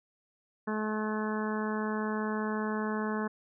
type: harmonic tone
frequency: 214.9 Hz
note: A3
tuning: 41 cents flat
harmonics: 1 / 2 / 3 / 4 / 5 / 6 / 7 / 8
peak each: -32 / -36 / -43 / -41 / -39 / -46 / -42 / -43 dBFS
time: 0.67-3.28 s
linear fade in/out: 10 ms
effects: none